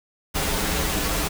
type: noise with comb filter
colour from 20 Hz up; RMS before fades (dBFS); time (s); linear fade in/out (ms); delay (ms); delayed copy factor
pink; -24; 0.34-1.29; 20; 8.4; -0.95
effects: none